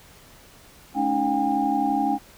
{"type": "tone cluster", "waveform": "sine", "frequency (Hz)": [214.4, 279.7, 311.5, 728, 807], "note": ["A3", "C#4", "D#4", "F#5", "G#5"], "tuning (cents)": [-45, 16, 2, -28, -50], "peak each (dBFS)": [-30, -25, -29, -30, -23], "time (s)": [0.94, 2.19], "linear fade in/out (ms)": 50, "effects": ["pink hiss -50 dBFS RMS until 2.37 s"]}